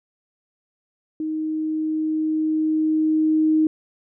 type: tone with level ramp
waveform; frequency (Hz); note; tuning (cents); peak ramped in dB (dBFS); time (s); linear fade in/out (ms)
sine; 312.6; D#4; +8; -23 to -14; 1.2-3.67; 2
effects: none